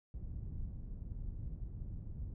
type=low-pass noise; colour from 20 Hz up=pink; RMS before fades=-43 dBFS; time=0.14-2.34 s; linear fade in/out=2 ms; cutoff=120 Hz; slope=12 dB/octave; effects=none